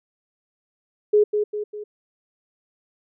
sine tone with echo, 419.1 Hz, G#4, 16 cents sharp, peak -12 dBFS, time 1.13-1.24 s, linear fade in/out 10 ms, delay 200 ms, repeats 3, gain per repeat -6 dB, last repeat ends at 1.84 s, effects none

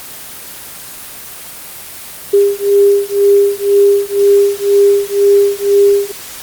sine beating tone pair, 401.2 / 403.2 Hz, G4 / G4, +40 / +49 cents, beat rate 2 Hz, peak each -10 dBFS, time 2.33-6.12 s, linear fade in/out 10 ms, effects white hiss -29 dBFS RMS until 6.42 s + Opus 24 kbps

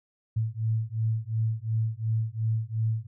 sine beating tone pair, 110 / 112.8 Hz, A2 / A2, 0 / +44 cents, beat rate 2.8 Hz, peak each -28 dBFS, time 0.36-3.07 s, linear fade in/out 10 ms, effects none

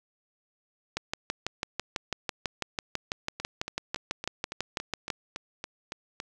two click trains, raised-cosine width 0.2 ms, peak -12 / -18 dBFS, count 26 / 11, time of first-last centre 0.97-5.102 / 3.4-6.201 s, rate 6.05 / 3.57 Hz, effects none

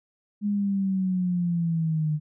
sine linear sweep, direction down, 207.7 to 150 Hz, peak -22 dBFS, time 0.41-2.2 s, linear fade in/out 50 ms, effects none

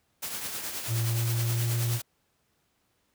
white noise with tremolo, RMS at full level -33 dBFS, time 0.22-2.02 s, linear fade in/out 10 ms, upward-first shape triangle, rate 9.5 Hz, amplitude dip 50%
triangle tone with pitch glide, 114.7 to 117.86 Hz, A#2 to A#2, -28 to +19 cents, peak -23 dBFS, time 0.87-2 s, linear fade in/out 50 ms, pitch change +47 cents, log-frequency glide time 0.98-1.82 s
effects pink hiss -72 dBFS RMS until 3.14 s + high-pass 60 Hz 12 dB/octave

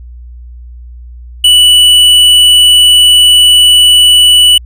sine tone with hard clipping, 2960 Hz, F#7, in tune, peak -3 dBFS, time 1.44-4.58 s, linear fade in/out 5 ms, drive 8 dB, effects added 60 Hz sine -26 dBFS peak until 4.65 s

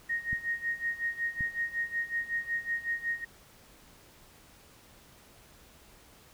sine tone with tremolo, 1864.7 Hz, A#6, in tune, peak -27 dBFS, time 0.09-3.25 s, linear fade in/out 10 ms, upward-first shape sine, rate 5.4 Hz, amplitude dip 85%
clicks, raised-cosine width 5 ms, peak -26 dBFS, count 2, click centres 0.33 / 1.408 s
effects pink hiss -57 dBFS RMS until 6.33 s

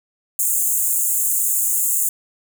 pink high-pass noise, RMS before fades -19 dBFS, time 0.39-2.09 s, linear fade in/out 2 ms, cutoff 6800 Hz, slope 96 dB/octave, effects none

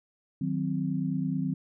sine chord, C diminished, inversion first, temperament equal with one note detuned, 155.56 / 185 / 260.1 Hz, Eb3 / Gb3 / C4, 0 / 0 / -10 cents, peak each -31 dBFS, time 0.41-1.54 s, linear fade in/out 5 ms, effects none

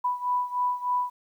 sine beating tone pair, 987.8 / 991.1 Hz, B5 / B5, 0 / +6 cents, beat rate 3.3 Hz, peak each -26 / -29 dBFS, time 0.04-1.1 s, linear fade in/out 10 ms, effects 10-bit

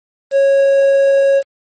triangle tone with quantisation, 550 Hz, C#5, 14 cents flat, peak -6 dBFS, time 0.31-1.43 s, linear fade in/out 50 ms, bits 6, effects MP3 32 kbps

